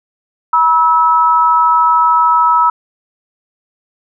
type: tone pair together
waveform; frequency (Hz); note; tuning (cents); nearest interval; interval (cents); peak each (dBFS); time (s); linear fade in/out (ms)
sine; 966.6 / 1300; B5 / E6; -38 / -24; perfect fourth; 514; -10; 0.53-2.7; 5
effects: none